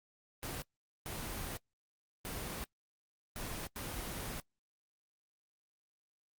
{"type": "noise bursts at uneven times", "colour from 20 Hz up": "pink", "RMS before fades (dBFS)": -41, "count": 5, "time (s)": [[0.43, 0.62], [1.06, 1.57], [2.25, 2.64], [3.36, 3.67], [3.76, 4.4]], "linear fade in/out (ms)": 0, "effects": ["noise-tail reverb RT60 0.1 s tail -26 dB re dry", "Opus 24 kbps"]}